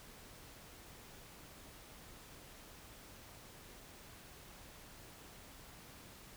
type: silence
effects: pink hiss -56 dBFS RMS until 6.36 s